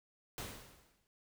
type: noise with exponential decay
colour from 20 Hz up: pink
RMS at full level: -41 dBFS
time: 0.38-1.07 s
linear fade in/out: 0 ms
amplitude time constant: 150 ms
effects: none